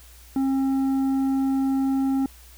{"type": "tone with tanh clipping", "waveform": "sine", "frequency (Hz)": 268.8, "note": "C4", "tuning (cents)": 47, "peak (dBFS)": -21, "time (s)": [0.36, 2.26], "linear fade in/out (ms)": 2, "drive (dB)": 7, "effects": ["added 60 Hz sine -47 dBFS peak until 2.57 s", "white hiss -51 dBFS RMS until 2.57 s"]}